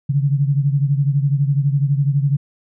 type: beating tone pair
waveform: sine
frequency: 138.59 / 150.59 Hz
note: C#3 / D3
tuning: 0 / +44 cents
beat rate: 12 Hz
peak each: -15 / -20 dBFS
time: 0.09-2.37 s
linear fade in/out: 10 ms
effects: none